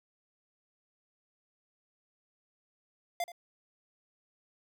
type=tone with echo; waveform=square; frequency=695 Hz; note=F5; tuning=9 cents flat; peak=-31 dBFS; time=3.2-3.24 s; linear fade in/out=2 ms; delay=79 ms; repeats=1; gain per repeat=-14 dB; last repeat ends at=3.319 s; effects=none